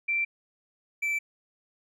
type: tone pair in turn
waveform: sine / triangle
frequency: 2349 / 2326 Hz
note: D7 / D7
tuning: 0 / -17 cents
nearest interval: unison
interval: 17 cents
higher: first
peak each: -24 dBFS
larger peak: neither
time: 0.08-0.25 / 1.02-1.19 s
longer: neither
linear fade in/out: 10 ms
effects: none